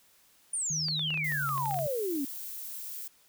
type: exponential sweep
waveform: sine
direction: down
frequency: 9580 to 261.3 Hz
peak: -29 dBFS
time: 0.53-2.25 s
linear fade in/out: 5 ms
type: tone with pitch glide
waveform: sine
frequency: 155.56 to 138.59 Hz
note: D#3 to C#3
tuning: 0 to 0 cents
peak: -35 dBFS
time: 0.7-1.87 s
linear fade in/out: 5 ms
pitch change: -200 cents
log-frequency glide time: 1.22-1.48 s
type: clicks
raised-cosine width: 0.3 ms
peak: -27 dBFS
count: 12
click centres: 0.885 / 0.994 / 1.105 / 1.142 / 1.175 / 1.321 / 1.491 / 1.579 / 1.657 / 1.71 / 1.743 / 1.789 s
type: noise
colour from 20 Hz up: violet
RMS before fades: -40 dBFS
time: 1.24-3.08 s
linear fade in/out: 5 ms
effects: white hiss -63 dBFS RMS until 3.28 s